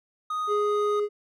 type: tone with tremolo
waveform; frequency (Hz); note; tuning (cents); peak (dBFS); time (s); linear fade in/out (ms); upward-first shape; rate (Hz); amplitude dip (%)
triangle; 1244.5; D#6; 0; -24; 0.3-1; 5; triangle; 2.2; 25
type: tone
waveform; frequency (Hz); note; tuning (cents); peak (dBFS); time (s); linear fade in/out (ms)
triangle; 415.3; G#4; 0; -21; 0.47-1.09; 50
effects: none